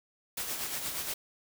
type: noise with tremolo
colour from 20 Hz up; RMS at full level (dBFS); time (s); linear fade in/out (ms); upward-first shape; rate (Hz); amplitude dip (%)
white; -34; 0.37-1.14; 5; sine; 8.5; 45
effects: none